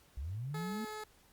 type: linear sweep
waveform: sine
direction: up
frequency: 58.27 to 229.4 Hz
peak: -37 dBFS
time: 0.17-0.85 s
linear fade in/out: 5 ms
type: tone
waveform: 15% pulse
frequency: 428.6 Hz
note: A4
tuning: 45 cents flat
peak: -35 dBFS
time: 0.54-1.04 s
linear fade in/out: 5 ms
effects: pink hiss -65 dBFS RMS until 1.32 s + Opus 48 kbps